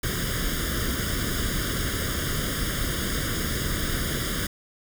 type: noise with comb filter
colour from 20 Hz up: pink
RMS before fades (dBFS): -27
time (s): 0.03-4.47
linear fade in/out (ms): 5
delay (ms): 0.59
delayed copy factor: +1
effects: none